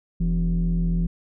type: tone pair together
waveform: sine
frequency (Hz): 42.55 / 170.2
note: F1 / F3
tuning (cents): -44 / -44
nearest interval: 2 octaves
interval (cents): 2400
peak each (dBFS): -20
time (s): 0.2-1.07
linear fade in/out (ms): 10
effects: tanh soft clip ceiling -16 dBFS